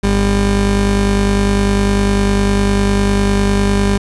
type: tone pair together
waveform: 30% pulse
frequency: 49.95 / 199.8 Hz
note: G1 / G3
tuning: +33 / +33 cents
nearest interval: 2 octaves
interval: 2400 cents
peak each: -12 dBFS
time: 0.03-3.98 s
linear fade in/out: 10 ms
effects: resampled to 24000 Hz + 8-bit